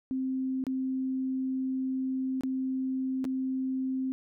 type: tone with dropouts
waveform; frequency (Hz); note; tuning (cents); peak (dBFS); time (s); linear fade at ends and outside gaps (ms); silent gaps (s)
sine; 261.8; C4; +1; -28; 0.11-4.12; 0; 0.639-0.667 / 2.409-2.435 / 3.243-3.251
effects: none